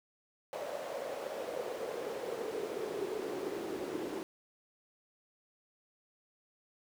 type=noise with high-pass filter sweep; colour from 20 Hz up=brown; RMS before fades=-39 dBFS; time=0.53-4.23 s; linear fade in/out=0 ms; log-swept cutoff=590 to 340 Hz; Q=5.2; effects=none